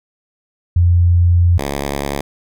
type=tone pair in turn; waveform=sine / 5% pulse; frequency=87.1 / 70.39 Hz; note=F2 / C#2; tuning=-4 / +27 cents; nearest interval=major third; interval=369 cents; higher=first; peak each=-8 dBFS; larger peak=neither; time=0.76-1.58 / 1.58-2.21 s; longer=first; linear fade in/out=5 ms; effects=none